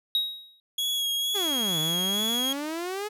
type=tone with exponential decay; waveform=triangle; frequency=3800 Hz; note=A#7; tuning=33 cents sharp; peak=-18 dBFS; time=0.15-0.6 s; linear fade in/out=1 ms; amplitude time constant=96 ms
type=tone with vibrato; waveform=40% pulse; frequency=3322 Hz; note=G#7; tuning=in tune; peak=-24 dBFS; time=0.78-2.53 s; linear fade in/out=5 ms; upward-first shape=sine; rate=2.2 Hz; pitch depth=24 cents each way
type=exponential two-way sweep; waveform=sawtooth; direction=down then up; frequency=430 to 152.6 to 430 Hz; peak=-26 dBFS; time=1.34-3.09 s; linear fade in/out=20 ms; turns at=1.79 s
effects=none